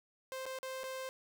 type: tone with dropouts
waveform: sawtooth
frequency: 523.3 Hz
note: C5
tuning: in tune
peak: -36 dBFS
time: 0.32-1.09 s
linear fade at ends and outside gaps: 0 ms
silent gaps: 0.456-0.463 / 0.588-0.63 / 0.834-0.839 s
effects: none